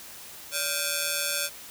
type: ring-modulated tone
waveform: 5% pulse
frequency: 987.8 Hz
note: B5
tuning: in tune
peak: -11 dBFS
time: 0.51-1.5 s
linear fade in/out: 50 ms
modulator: 413 Hz
effects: white hiss -44 dBFS RMS until 1.7 s